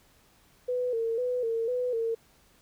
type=tone with vibrato; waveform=sine; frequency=476.1 Hz; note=A#4; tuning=37 cents sharp; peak=-26 dBFS; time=0.68-2.15 s; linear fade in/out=10 ms; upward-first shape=square; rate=2 Hz; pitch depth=76 cents each way; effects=pink hiss -62 dBFS RMS until 2.61 s